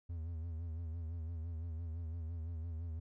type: tone with vibrato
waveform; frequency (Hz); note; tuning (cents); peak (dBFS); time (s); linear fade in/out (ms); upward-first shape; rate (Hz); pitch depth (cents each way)
triangle; 82.41; E2; 0; -37; 0.09-3; 10; sine; 5.9; 75
effects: none